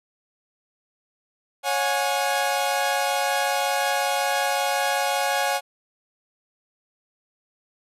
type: chord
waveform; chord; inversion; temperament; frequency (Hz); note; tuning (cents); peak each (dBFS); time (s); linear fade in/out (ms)
sawtooth; C# suspended fourth; none; equal with one note detuned; 554.4 / 725.2 / 830.6; C#5 / F#5 / G#5; 0 / -35 / 0; -23 / -22 / -21; 1.63-5.61; 50
effects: resampled to 32000 Hz